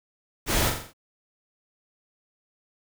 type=noise with echo; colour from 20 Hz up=pink; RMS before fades=-24 dBFS; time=0.46-0.72 s; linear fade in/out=50 ms; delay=43 ms; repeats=5; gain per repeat=-5 dB; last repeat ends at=0.935 s; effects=none